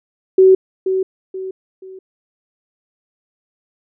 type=tone with echo; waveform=sine; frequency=378 Hz; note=F#4; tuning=37 cents sharp; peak=-5 dBFS; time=0.38-0.55 s; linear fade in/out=5 ms; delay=480 ms; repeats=3; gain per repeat=-9 dB; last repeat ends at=1.99 s; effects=none